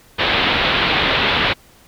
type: low-pass noise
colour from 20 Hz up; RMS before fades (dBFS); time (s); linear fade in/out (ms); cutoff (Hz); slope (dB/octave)
white; -17; 0.18-1.54; 20; 3800; 48
effects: pink hiss -49 dBFS RMS until 1.87 s